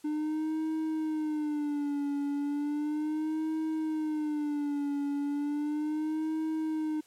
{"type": "tone with vibrato", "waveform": "triangle", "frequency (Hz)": 300, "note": "D4", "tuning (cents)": 37, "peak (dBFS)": -27, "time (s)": [0.04, 7.01], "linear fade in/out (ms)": 10, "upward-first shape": "sine", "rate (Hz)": 0.35, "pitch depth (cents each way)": 90, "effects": ["white hiss -62 dBFS RMS until 7.06 s", "low-pass 11000 Hz 12 dB/octave"]}